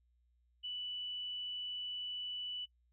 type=tone; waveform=sine; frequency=2969 Hz; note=F#7; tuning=5 cents sharp; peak=-39 dBFS; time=0.63-2.66 s; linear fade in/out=20 ms; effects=noise-tail reverb RT60 0.1 s tail -24 dB re dry + added 60 Hz sine -70 dBFS peak until 2.92 s